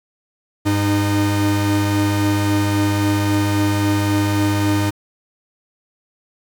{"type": "tone pair together", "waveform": "45% pulse", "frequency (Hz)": [100.93, 306.5], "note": ["G#2", "D#4"], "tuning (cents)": [-49, -26], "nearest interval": "octave + perfect fifth", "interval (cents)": 1923, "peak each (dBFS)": -18, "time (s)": [0.65, 4.91], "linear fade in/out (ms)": 20, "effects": ["7-bit"]}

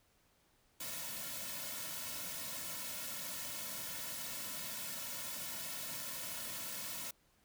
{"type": "noise with comb filter", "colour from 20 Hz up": "white", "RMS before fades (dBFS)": -43, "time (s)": [0.8, 7.11], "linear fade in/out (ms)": 5, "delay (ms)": 2.5, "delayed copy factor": -0.95, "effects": ["pink hiss -72 dBFS RMS until 7.44 s"]}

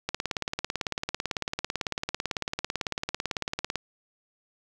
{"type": "click train", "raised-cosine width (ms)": 0.2, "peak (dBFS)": -11, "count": 67, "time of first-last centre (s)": [0.09, 3.757], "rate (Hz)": 18, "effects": []}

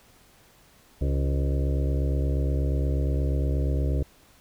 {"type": "harmonic tone with a mistuned harmonic", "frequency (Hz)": 68.4, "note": "C#2", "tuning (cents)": -23, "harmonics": [1, 2, 4, 5, 6, 7, 8, 9], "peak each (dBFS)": [-23, -29, -35, -37, -39, -40, -41, -42], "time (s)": [1.01, 4.03], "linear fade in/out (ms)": 5, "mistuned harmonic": 8, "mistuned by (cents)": -45, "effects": ["pink hiss -57 dBFS RMS until 4.4 s"]}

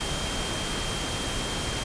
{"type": "tone in noise", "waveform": "sine", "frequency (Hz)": 3184, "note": "G7", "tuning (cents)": 26, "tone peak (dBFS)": -36, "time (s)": [0, 1.84], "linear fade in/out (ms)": 10, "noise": "pink", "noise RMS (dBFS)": -30, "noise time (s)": [0, 1.84], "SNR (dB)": -9, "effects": ["resampled to 22050 Hz"]}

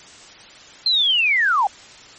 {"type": "linear sweep", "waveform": "sine", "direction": "down", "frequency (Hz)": [4186, 746], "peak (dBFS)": -14, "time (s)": [0.86, 1.67], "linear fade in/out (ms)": 2, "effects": ["white hiss -43 dBFS RMS until 2.18 s", "MP3 32 kbps"]}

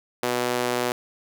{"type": "tone with high-pass filter", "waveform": "sawtooth", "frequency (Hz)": 122.8, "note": "B2", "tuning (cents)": -9, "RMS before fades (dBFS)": -25, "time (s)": [0.23, 0.92], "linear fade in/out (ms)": 0, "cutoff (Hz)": 410, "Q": 1.1, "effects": []}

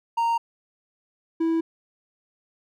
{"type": "tone pair in turn", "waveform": "triangle", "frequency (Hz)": [927, 327.7], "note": ["A#5", "E4"], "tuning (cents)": [-10, -10], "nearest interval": "octave + tritone", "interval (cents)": 1800, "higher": "first", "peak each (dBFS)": -18, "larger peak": "neither", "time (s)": [[0.17, 0.38], [1.4, 1.61]], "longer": "neither", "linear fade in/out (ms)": 10, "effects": []}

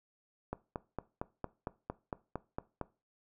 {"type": "click train", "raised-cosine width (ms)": 1, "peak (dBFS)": -22, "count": 11, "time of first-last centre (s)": [0.53, 2.813], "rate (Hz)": 4.38, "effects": ["noise-tail reverb RT60 0.3 s tail -19 dB re dry"]}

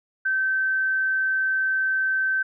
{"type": "tone", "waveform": "sine", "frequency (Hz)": 1545, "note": "G6", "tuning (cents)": -26, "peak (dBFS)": -20, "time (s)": [0.25, 2.43], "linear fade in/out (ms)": 10, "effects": []}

